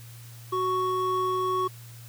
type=tone pair together; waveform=triangle; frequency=371.1 / 1111 Hz; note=F#4 / C#6; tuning=+5 / +4 cents; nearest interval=octave + perfect fifth; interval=1899 cents; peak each=-26 / -24 dBFS; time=0.52-1.68 s; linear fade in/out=10 ms; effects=added 117 Hz sine -43 dBFS peak until 2.08 s + white hiss -51 dBFS RMS until 2.08 s